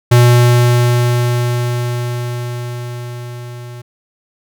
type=tone with level ramp; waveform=square; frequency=121.3 Hz; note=B2; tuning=31 cents flat; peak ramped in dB=-5 to -29 dBFS; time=0.11-3.82 s; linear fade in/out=10 ms; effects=none